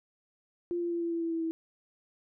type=tone with pitch steps; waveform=sine; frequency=347.6 / 344.4 / 341.2 / 338.1 / 335 / 331.9 / 328.8 / 325.8 Hz; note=F4 / F4 / F4 / E4 / E4 / E4 / E4 / E4; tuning=-8 / -24 / -40 / +44 / +28 / +12 / -4 / -20 cents; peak=-29 dBFS; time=0.71-1.51 s; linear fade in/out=0 ms; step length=100 ms; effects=none